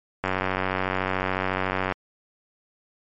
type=click train; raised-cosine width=0.5 ms; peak=-9 dBFS; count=159; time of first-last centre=0.24-1.923 s; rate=93.9 Hz; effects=MP3 48 kbps